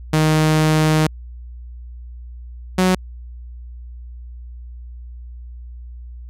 sawtooth tone pair in turn, 155.7 / 184.69 Hz, D#3 / F#3, +2 / -3 cents, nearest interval minor third, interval 295 cents, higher second, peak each -9 dBFS, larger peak neither, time 0.13-1.07 / 2.78-2.95 s, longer first, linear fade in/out 5 ms, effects added 60 Hz sine -32 dBFS peak until 6.29 s + low-pass 12000 Hz 12 dB/octave

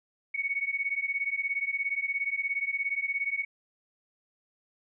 sine beating tone pair, 2217 / 2234 Hz, C#7 / C#7, 0 / +13 cents, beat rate 17 Hz, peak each -31 / -31 dBFS, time 0.34-3.45 s, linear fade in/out 10 ms, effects none

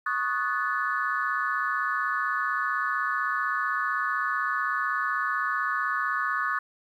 sine chord, D# half-diminished seventh, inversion third, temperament equal with one note detuned, 1108.7 / 1244.5 / 1480 / 1731.8 Hz, C#6 / D#6 / F#6 / A6, 0 / 0 / 0 / -28 cents, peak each -30 dBFS, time 0.06-6.59 s, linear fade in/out 5 ms, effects tanh soft clip ceiling -14 dBFS + 10-bit

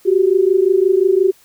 sine tone pair together, 366.3 / 392 Hz, F#4 / G4, -17 / 0 cents, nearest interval minor second, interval 117 cents, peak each -13 dBFS, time 0.05-1.32 s, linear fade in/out 20 ms, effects white hiss -51 dBFS RMS until 1.44 s

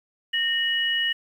sine tone pair together, 1839.5 / 2920 Hz, A#6 / F#7, -24 / -24 cents, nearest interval minor sixth, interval 800 cents, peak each -25 / -23 dBFS, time 0.33-1.13 s, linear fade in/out 10 ms, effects 9-bit

